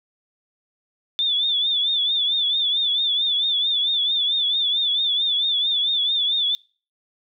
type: tone with vibrato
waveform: sine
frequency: 3520 Hz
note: A7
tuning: in tune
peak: -18 dBFS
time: 1.19-6.55 s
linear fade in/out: 0 ms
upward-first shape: triangle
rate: 4.5 Hz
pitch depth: 97 cents each way
effects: noise-tail reverb RT60 0.4 s tail -25 dB re dry